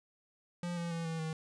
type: tone with pitch steps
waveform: square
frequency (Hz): 174.61 / 170.62 / 166.72 / 162.92 / 159.2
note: F3 / F3 / E3 / E3 / D#3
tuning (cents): 0 / -40 / +20 / -20 / +40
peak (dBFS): -36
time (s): 0.63-1.33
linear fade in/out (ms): 2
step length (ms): 140
effects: resampled to 22050 Hz + 11-bit